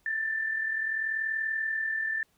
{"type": "tone pair together", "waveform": "sine", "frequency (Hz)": [1736, 1776.6], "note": ["A6", "A6"], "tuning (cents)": [-24, 16], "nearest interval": "unison", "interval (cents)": 40, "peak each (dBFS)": [-37, -28], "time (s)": [0.06, 2.23], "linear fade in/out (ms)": 2, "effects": ["pink hiss -69 dBFS RMS until 2.37 s"]}